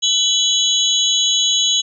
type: tone cluster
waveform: sine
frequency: 3005 / 3360 / 3916 / 6620 Hz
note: F#7 / G#7 / B7 / G#8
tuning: +26 / +19 / -15 / -6 cents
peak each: -19 dBFS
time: 0.02-1.82 s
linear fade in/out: 20 ms
effects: none